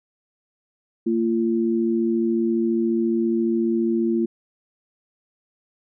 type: tone pair together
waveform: sine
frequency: 228 / 342.5 Hz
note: A#3 / F4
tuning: -38 / -34 cents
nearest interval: perfect fifth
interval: 704 cents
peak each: -21 dBFS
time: 1.06-4.26 s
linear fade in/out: 10 ms
effects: none